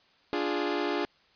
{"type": "chord", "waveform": "sawtooth", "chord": "D diminished", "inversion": "none", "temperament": "equal", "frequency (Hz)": [293.7, 349.2, 415.3], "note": ["D4", "F4", "Ab4"], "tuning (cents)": [0, 0, 0], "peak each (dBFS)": -28, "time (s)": [0.33, 1.05], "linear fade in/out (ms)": 0, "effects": ["white hiss -63 dBFS RMS until 1.35 s", "resampled to 11025 Hz"]}